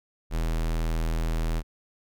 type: tone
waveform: square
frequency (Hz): 40.61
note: E1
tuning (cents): -25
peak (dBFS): -25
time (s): 0.3-1.63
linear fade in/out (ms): 50
effects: none